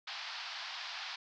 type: band-pass noise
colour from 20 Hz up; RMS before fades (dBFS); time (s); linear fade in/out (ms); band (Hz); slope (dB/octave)
white; -43; 0.07-1.16; 5; 720 to 5000; 48
effects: none